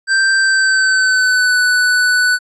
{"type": "tone with pitch glide", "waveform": "square", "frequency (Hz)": [1568, 1489.4], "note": ["G6", "F#6"], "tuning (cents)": [0, 11], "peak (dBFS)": -11, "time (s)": [0.07, 2.39], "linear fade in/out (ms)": 50, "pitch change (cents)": -89, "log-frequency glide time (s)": [0.37, 1.59], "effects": ["resampled to 22050 Hz"]}